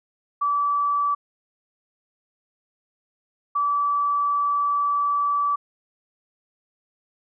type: tone pair in turn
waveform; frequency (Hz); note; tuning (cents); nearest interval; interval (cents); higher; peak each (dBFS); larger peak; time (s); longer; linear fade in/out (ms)
sine; 1154 / 1154; D6 / D6; -31 / -31; unison; 0; neither; -19; neither; 0.41-1.15 / 3.55-5.56; second; 10
effects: none